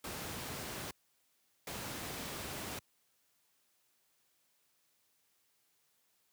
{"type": "noise bursts at uneven times", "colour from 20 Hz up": "pink", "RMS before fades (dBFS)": -42, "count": 2, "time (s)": [[0.04, 0.91], [1.67, 2.79]], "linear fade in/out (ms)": 2, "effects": ["white hiss -75 dBFS RMS until 6.32 s", "high-pass 80 Hz 12 dB/octave"]}